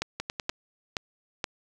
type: two click trains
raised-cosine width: 0.2 ms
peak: -11 / -14 dBFS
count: 4 / 4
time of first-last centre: 0.02-1.442 / 0.2-0.497 s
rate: 2.11 / 10.1 Hz
effects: none